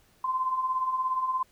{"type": "beating tone pair", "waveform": "sine", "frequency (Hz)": [1019, 1036], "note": ["C6", "C6"], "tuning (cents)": [-46, -17], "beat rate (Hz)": 17, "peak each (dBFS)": [-34, -26], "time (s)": [0.24, 1.43], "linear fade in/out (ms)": 5, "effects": ["pink hiss -63 dBFS RMS until 1.51 s"]}